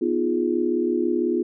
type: chord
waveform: sine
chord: F half-diminished seventh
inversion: second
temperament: equal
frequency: 246.9 / 311.1 / 349.2 / 415.3 Hz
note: Cb4 / Eb4 / F4 / Ab4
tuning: 0 / 0 / 0 / 0 cents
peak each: -26 / -27 / -22 / -28 dBFS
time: 0.01-1.43 s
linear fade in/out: 10 ms
effects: none